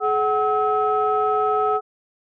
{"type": "tone cluster", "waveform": "sine", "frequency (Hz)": [424.6, 749, 1289], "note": ["G#4", "F#5", "E6"], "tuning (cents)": [38, 21, -39], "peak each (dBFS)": -21, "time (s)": [0, 1.81], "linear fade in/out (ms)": 50, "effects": ["tanh soft clip ceiling -9 dBFS"]}